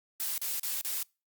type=noise bursts; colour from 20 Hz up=blue; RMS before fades=-33 dBFS; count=4; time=0.2-1.028 s; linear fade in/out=0 ms; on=180 ms; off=36 ms; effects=noise-tail reverb RT60 0.3 s tail -26 dB re dry + Opus 48 kbps